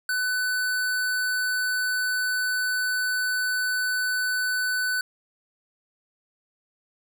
square tone, 1500 Hz, F#6, 23 cents sharp, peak -24 dBFS, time 0.09-5.01 s, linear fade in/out 2 ms, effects none

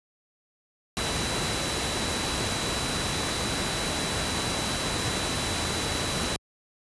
sine tone in noise, 3951 Hz, B7, in tune, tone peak -35 dBFS, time 0.97-6.36 s, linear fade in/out 0 ms, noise pink, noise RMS -28 dBFS, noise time 0.97-6.36 s, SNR -10 dB, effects high-pass 60 Hz 12 dB/octave + resampled to 24000 Hz

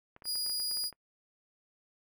clicks, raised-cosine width 0.5 ms, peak -36 dBFS, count 11, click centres 0.164 / 0.222 / 0.255 / 0.356 / 0.464 / 0.497 / 0.6 / 0.713 / 0.771 / 0.84 / 0.927 s
sawtooth tone, 4890 Hz, D#8, 31 cents flat, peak -29 dBFS, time 0.24-0.91 s, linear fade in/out 50 ms
effects noise-tail reverb RT60 0.1 s tail -25 dB re dry

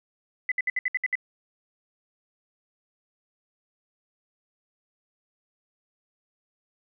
sine tone bursts, 2010 Hz, B6, 30 cents sharp, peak -22 dBFS, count 8, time 0.49-1.154 s, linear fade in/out 2 ms, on 27 ms, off 64 ms, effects none

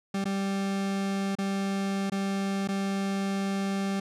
40% pulse tone with dropouts, 196 Hz, G3, in tune, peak -26 dBFS, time 0.14-4 s, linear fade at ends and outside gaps 5 ms, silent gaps 0.243-0.254 / 1.353-1.385 / 2.099-2.119 / 2.676-2.686 s, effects low-pass 9000 Hz 12 dB/octave

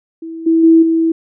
sine tone with level steps, 326.9 Hz, E4, 14 cents flat, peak -24 / -8 / -4 / -10 dBFS, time 0.22-1.12 s, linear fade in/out 5 ms, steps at 0.46 / 0.63 / 0.82 s, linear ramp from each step 10 ms, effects none

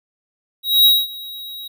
square tone with ADSR envelope, 3827 Hz, A#7, 45 cents sharp, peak -8 dBFS, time 0.63-1.68 s, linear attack 220 ms, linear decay 220 ms, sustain -22 dB, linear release 7 ms, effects none

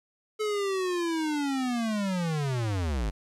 square linear sweep, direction down, 433.2 to 46.25 Hz, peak -27 dBFS, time 0.39-3.11 s, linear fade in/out 20 ms, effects low-pass 9000 Hz 12 dB/octave + 10-bit

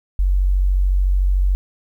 sine tone, 46.83 Hz, F#1, 22 cents sharp, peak -13 dBFS, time 0.19-1.55 s, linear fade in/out 0 ms, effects 9-bit

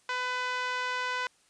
5% pulse tone with band-pass filter, 501 Hz, B4, 25 cents sharp, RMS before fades -32 dBFS, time 0.09-1.27 s, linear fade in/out 2 ms, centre 1200 Hz, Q 1.4, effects white hiss -65 dBFS RMS until 1.49 s + resampled to 22050 Hz

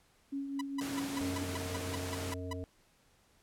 sine tone with tremolo, 277.2 Hz, C#4, in tune, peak -33 dBFS, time 0.32-1.44 s, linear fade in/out 10 ms, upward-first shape triangle, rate 4.8 Hz, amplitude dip 50%
sawtooth tone bursts, 987.8 Hz, B5, in tune, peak -33 dBFS, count 11, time 0.59-2.532 s, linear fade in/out 5 ms, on 22 ms, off 170 ms
pink high-pass noise, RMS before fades -42 dBFS, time 0.81-2.34 s, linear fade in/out 0 ms, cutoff 120 Hz, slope 12 dB/octave
harmonic tone, 90.9 Hz, F#2, 30 cents flat, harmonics 1 / 3 / 5 / 7, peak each -40 / -43 / -45 / -48 dBFS, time 1.21-2.64 s, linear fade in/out 0 ms
effects pink hiss -68 dBFS RMS until 3.42 s + low-pass 12000 Hz 12 dB/octave

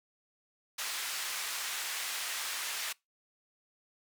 pink band-pass noise, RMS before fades -37 dBFS, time 0.78-2.93 s, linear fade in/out 10 ms, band 1500 to 14000 Hz, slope 12 dB/octave, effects noise-tail reverb RT60 0.2 s tail -24 dB re dry

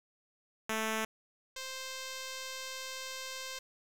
5% pulse tone pair in turn, 220 / 523.3 Hz, A3 / C5, 0 / 0 cents, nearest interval octave + minor third, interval 1500 cents, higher second, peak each -21 / -28 dBFS, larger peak first, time 0.69-1.05 / 1.56-3.59 s, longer second, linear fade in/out 5 ms, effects resampled to 32000 Hz + 8-bit

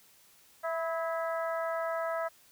harmonic tone with a mistuned harmonic, 329.7 Hz, E4, in tune, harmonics 2 / 3 / 4 / 5 / 6, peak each -32 / -40 / -37 / -42 / -46 dBFS, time 0.63-2.29 s, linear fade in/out 20 ms, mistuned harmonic 4, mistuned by -34 cents, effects white hiss -61 dBFS RMS until 2.51 s

